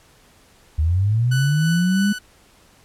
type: linear sweep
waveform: sine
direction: up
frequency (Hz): 73.42 to 207.7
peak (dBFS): -15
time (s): 0.78-2.13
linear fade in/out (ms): 10
type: tone with tremolo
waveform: sawtooth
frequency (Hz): 1490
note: F#6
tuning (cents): +12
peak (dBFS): -21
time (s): 1.31-2.19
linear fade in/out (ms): 10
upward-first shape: sine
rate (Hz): 3.1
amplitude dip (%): 40
effects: pink hiss -53 dBFS RMS until 2.84 s + low-pass 12000 Hz 12 dB/octave